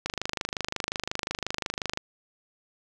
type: click train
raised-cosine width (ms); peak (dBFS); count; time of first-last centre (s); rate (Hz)
0.2; -11; 50; 0.06-1.974; 25.6
effects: none